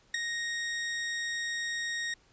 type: tone with ADSR envelope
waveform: sawtooth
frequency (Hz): 1868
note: A#6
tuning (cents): +3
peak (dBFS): -21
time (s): 0.14-2.14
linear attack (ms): 5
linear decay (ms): 8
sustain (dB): -7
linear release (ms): 4
effects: pink hiss -64 dBFS RMS until 2.32 s + resampled to 16000 Hz